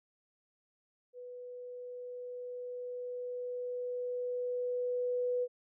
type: tone with level ramp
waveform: sine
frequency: 493.9 Hz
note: B4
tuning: in tune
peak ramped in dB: -44 to -29 dBFS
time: 1.13-5.48 s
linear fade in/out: 50 ms
effects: none